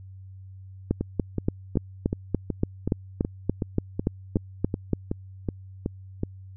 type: two click trains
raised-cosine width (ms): 3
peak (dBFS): -13 / -9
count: 15 / 15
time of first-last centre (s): 1.01-6.234 / 0.91-4.933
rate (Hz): 2.68 / 3.48
effects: added 95 Hz sine -41 dBFS peak until 6.56 s